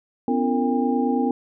sine tone cluster, 251.4 / 280.6 / 336.2 / 456.9 / 804 Hz, B3 / C#4 / E4 / A#4 / G5, +31 / +21 / +34 / -35 / +44 cents, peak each -21 / -26 / -29 / -27 / -27 dBFS, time 0.28-1.31 s, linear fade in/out 2 ms, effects none

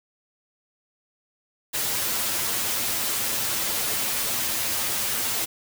white noise with comb filter, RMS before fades -26 dBFS, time 1.73-5.46 s, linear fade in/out 20 ms, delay 8.9 ms, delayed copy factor +0.65, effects none

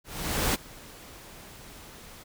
pink noise with ADSR envelope, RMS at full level -25 dBFS, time 0.04-2.24 s, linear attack 500 ms, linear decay 24 ms, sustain -22 dB, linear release 20 ms, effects none

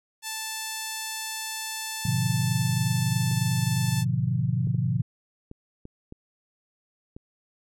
5% pulse tone, 880 Hz, A5, in tune, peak -19 dBFS, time 0.22-4.05 s, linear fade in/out 50 ms
sine chord, G# diminished seventh, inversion none, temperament equal, 103.83 / 123.47 / 146.83 / 174.61 Hz, G#2 / B2 / D3 / F3, 0 / 0 / 0 / 0 cents, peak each -31 / -25 / -29 / -29 dBFS, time 2.05-5.02 s, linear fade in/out 5 ms
clicks, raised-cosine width 3 ms, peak -28 dBFS, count 7, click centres 3.313 / 4.672 / 4.746 / 5.514 / 5.854 / 6.124 / 7.165 s
effects none

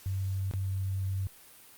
sine tone with dropouts, 95.9 Hz, G2, 37 cents flat, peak -29 dBFS, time 0.06-1.27 s, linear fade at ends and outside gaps 0 ms, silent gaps 0.512-0.537 s, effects white hiss -54 dBFS RMS until 1.77 s + Opus 48 kbps

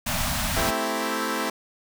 pink band-stop noise, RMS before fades -26 dBFS, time 0.06-0.71 s, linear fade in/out 10 ms, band 270 to 580 Hz, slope 96 dB/octave
10% pulse chord, A minor seventh, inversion none, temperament equal, 220 / 261.6 / 329.6 / 392 Hz, A3 / C4 / E4 / G4, 0 / 0 / 0 / 0 cents, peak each -21 / -21 / -21 / -26 dBFS, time 0.56-1.5 s, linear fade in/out 5 ms
effects none

